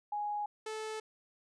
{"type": "tone pair in turn", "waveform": ["sine", "sawtooth"], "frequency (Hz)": [830.6, 435.7], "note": ["G#5", "A4"], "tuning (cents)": [0, -17], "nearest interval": "major seventh", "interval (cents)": 1117, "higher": "first", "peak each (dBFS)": [-33, -34], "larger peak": "first", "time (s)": [[0.12, 0.46], [0.66, 1]], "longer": "neither", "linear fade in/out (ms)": 5, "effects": ["resampled to 22050 Hz"]}